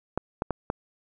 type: clicks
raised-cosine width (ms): 1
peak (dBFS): -12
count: 4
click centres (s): 0.176 / 0.421 / 0.507 / 0.701
effects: none